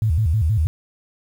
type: tone with vibrato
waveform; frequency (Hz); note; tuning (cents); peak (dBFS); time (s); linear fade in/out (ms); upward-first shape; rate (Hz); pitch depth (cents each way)
sine; 92.6; F#2; +2; -15; 0.02-0.67; 0; square; 6.3; 290
effects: 8-bit